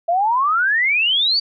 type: exponential sweep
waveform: sine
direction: up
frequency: 659.3 to 4686 Hz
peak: -14 dBFS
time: 0.08-1.4 s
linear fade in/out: 10 ms
effects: none